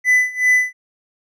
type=tone with tremolo; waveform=triangle; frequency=2000 Hz; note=B6; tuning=21 cents sharp; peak=-8 dBFS; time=0.04-0.73 s; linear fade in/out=50 ms; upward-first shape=sine; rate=2.6 Hz; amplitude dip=90%; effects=none